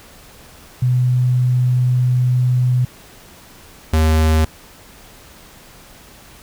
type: tone pair in turn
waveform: sine / square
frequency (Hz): 125.3 / 78.93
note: B2 / D#2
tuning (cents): +25 / +25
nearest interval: minor sixth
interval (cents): 800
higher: first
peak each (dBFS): -12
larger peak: neither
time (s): 0.82-2.85 / 3.93-4.45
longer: first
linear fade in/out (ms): 5
effects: pink hiss -43 dBFS RMS until 6.42 s